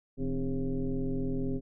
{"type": "tone with frequency modulation", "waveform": "sine", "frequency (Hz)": 120, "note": "B2", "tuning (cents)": -49, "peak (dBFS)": -28, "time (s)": [0.17, 1.61], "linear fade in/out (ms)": 50, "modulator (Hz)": 141, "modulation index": 1.9, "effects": []}